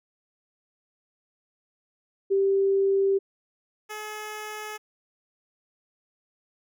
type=tone pair in turn; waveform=sine / 10% pulse; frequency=391.4 / 425.9 Hz; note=G4 / G#4; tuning=-3 / +44 cents; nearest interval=minor second; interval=147 cents; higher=second; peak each=-19 / -26 dBFS; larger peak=first; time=2.3-3.19 / 3.89-4.78 s; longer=neither; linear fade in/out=20 ms; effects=none

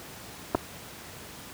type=clicks; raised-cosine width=1 ms; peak=-9 dBFS; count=2; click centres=0.548 / 0.551 s; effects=pink hiss -44 dBFS RMS until 1.53 s + high-pass 80 Hz 12 dB/octave

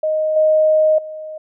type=tone with level steps; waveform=sine; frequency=622.3 Hz; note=D#5; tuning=in tune; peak=-15 / -10 / -27 dBFS; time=0.03-1.38 s; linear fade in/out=5 ms; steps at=0.36 / 0.98 s; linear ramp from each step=5 ms; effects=none

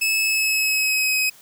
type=tone with pitch glide; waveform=sawtooth; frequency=2600 to 2533 Hz; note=E7 to D#7; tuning=-24 to +30 cents; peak=-15 dBFS; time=0.01-1.3 s; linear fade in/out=10 ms; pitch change=-46 cents; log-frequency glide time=0.22-1.17 s; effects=white hiss -49 dBFS RMS until 1.41 s

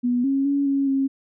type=tone with pitch steps; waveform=sine; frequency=244.6 / 273 / 281.3 / 276.1 / 270.9 Hz; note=B3 / C#4 / C#4 / C#4 / C#4; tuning=-16 / -26 / +26 / -7 / -40 cents; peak=-18 dBFS; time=0.03-1.08 s; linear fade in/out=20 ms; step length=210 ms; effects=none

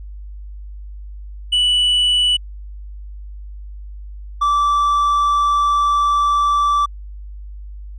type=tone pair in turn; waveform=triangle; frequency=2960 / 1163.2 Hz; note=F#7 / D6; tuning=0 / -17 cents; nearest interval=octave + major third; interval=1617 cents; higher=first; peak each=-11 dBFS; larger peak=neither; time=1.52-2.37 / 4.41-6.86 s; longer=second; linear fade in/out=10 ms; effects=added 50 Hz sine -30 dBFS peak until 7.98 s + resampled to 22050 Hz

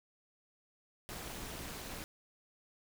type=noise with amplitude modulation; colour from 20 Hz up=pink; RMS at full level=-41 dBFS; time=1.09-2.04 s; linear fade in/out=0 ms; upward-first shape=sine; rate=246 Hz; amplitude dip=80%; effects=none

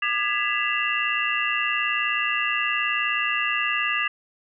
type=tone cluster; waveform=sine; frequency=1205 / 1669 / 1991 / 2675 / 2794 Hz; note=D6 / G#6 / B6 / E7 / F7; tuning=+44 / +8 / +14 / +25 / 0 cents; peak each=-28 dBFS; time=0.02-4.08 s; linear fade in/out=5 ms; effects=none

